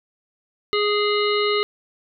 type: harmonic tone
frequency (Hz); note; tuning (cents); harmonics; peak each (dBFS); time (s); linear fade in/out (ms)
415.4; G#4; 0; 1 / 3 / 5 / 7 / 9 / 10; -20 / -25 / -27 / -28 / -30 / -30; 0.73-1.63; 0
effects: none